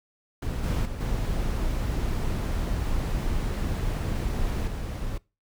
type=noise with level steps; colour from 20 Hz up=brown; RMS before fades=-29 / -25 / -33 / -27 / -31 dBFS; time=0.42-5.18 s; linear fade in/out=5 ms; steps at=0.63 / 0.85 / 1 / 4.67 s; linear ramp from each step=10 ms; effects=noise-tail reverb RT60 0.3 s tail -24 dB re dry